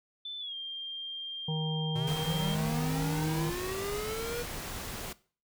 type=tone with pitch glide; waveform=sine; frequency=3520 to 3191 Hz; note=A7 to G7; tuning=0 to +30 cents; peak=-36 dBFS; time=0.25-2.55 s; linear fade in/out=5 ms; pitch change=-170 cents; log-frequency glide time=0.39-0.55 s
type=harmonic tone; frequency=156.7 Hz; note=D#3; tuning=13 cents sharp; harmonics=1 / 3 / 5 / 6; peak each=-30 / -40 / -44 / -46 dBFS; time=1.48-3.5 s; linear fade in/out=5 ms
type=linear sweep; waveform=square; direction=up; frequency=118.3 to 484.5 Hz; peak=-35 dBFS; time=1.95-4.43 s; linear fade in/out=10 ms
type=noise; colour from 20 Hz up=pink; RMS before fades=-39 dBFS; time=2.07-5.13 s; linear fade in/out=5 ms
effects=noise-tail reverb RT60 0.4 s tail -19 dB re dry